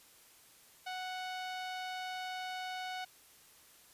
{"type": "tone with low-pass filter", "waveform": "sawtooth", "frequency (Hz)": 740, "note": "F#5", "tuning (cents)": 0, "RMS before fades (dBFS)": -41, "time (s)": [0.86, 3.05], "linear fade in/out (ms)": 10, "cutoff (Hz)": 4200, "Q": 1.4, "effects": ["white hiss -61 dBFS RMS until 3.93 s", "resampled to 32000 Hz"]}